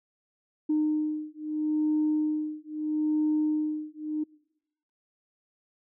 sine beating tone pair, 305.5 / 306.27 Hz, D#4 / D#4, -32 / -27 cents, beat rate 0.77 Hz, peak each -27 dBFS, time 0.69-4.24 s, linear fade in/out 10 ms, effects noise-tail reverb RT60 0.9 s tail -25 dB re dry + tanh soft clip ceiling -18 dBFS

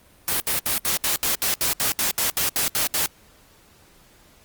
white noise bursts, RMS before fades -22 dBFS, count 15, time 0.28-3.06 s, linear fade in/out 0 ms, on 120 ms, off 70 ms, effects pink hiss -54 dBFS RMS until 4.44 s + Opus 32 kbps

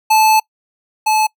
square tone pair in turn, 871 / 864.5 Hz, A5 / A5, -18 / -31 cents, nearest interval unison, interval 13 cents, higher first, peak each -9 / -12 dBFS, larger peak first, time 0.1-0.4 / 1.06-1.27 s, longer first, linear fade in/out 10 ms, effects noise-tail reverb RT60 0.1 s tail -25 dB re dry

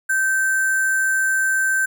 sine tone with sample-and-hold, 1553 Hz, G6, 17 cents flat, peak -16 dBFS, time 0.09-1.86 s, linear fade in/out 10 ms, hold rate 8820 Hz, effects none

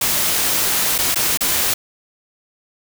white noise with dropouts, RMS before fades -18 dBFS, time 0.01-1.74 s, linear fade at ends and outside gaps 5 ms, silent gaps 0.981-0.986 / 1.146-1.157 / 1.374-1.407 s, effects none

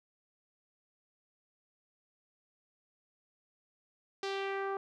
sawtooth tone with low-pass filter sweep, 391.7 Hz, G4, 1 cent flat, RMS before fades -36 dBFS, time 4.23-4.77 s, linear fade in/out 2 ms, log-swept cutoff 5000 to 1100 Hz, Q 1.8, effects none

